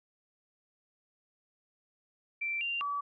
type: tone with pitch steps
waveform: sine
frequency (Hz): 2345 / 2780 / 1146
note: D7 / F7 / D6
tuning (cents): -3 / -9 / -43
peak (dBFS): -31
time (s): 2.41-3.01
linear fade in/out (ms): 10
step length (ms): 200
effects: none